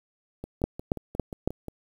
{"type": "two click trains", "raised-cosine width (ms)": 2, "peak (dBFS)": [-22, -10], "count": [8, 4], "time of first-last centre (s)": [[0.44, 1.683], [0.64, 1.476]], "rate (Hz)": [5.63, 3.59], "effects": ["8-bit"]}